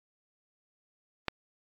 click, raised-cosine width 0.3 ms, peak -12 dBFS, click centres 1.283 s, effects AAC 32 kbps

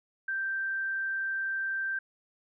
sine tone, 1568 Hz, G6, in tune, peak -29 dBFS, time 0.28-1.99 s, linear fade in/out 5 ms, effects none

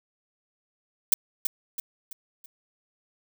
violet noise with echo, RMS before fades -18 dBFS, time 1.12-1.14 s, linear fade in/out 2 ms, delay 330 ms, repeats 4, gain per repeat -7 dB, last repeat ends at 2.46 s, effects none

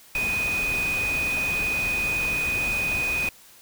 sine tone in noise, 2489 Hz, D#7, in tune, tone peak -23 dBFS, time 0.15-3.29 s, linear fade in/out 2 ms, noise pink, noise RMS -33 dBFS, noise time 0.15-3.29 s, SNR +7 dB, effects white hiss -51 dBFS RMS until 3.61 s

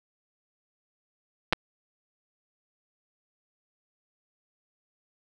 clicks, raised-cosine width 0.3 ms, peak -6 dBFS, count 2, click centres 1.526 / 1.532 s, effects none

